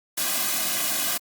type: noise with comb filter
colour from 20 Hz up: white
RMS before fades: -25 dBFS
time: 0.17-1.18 s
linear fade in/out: 10 ms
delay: 2.2 ms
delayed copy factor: -1
effects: high-pass 200 Hz 12 dB/octave + Opus 48 kbps